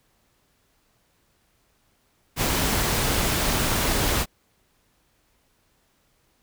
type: noise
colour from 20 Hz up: pink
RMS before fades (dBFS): -23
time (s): 2.36-4.26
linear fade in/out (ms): 50
effects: pink hiss -66 dBFS RMS until 6.42 s